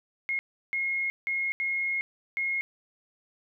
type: tone bursts at uneven times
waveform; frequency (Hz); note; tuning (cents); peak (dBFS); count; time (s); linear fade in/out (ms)
sine; 2155; C#7; -49; -26; 5; 0.29-0.39 / 0.73-1.1 / 1.27-1.52 / 1.6-2.01 / 2.37-2.61; 0
effects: none